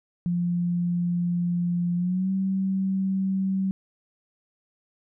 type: tone with pitch glide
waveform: sine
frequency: 174.61 to 191.52 Hz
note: F3 to G3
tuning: 0 to -40 cents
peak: -22 dBFS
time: 0.26-3.71 s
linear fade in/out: 0 ms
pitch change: +160 cents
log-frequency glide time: 1.96-2.31 s
effects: none